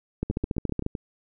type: two click trains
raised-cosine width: 3 ms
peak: -13 / -18 dBFS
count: 10 / 6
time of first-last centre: 0.23-0.864 / 0.31-0.952 s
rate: 14.2 / 7.79 Hz
effects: none